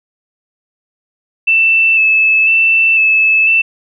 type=tone with vibrato; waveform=sine; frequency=2637 Hz; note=E7; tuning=in tune; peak=-7 dBFS; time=1.47-3.62 s; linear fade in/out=10 ms; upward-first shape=square; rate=1 Hz; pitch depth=18 cents each way; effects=none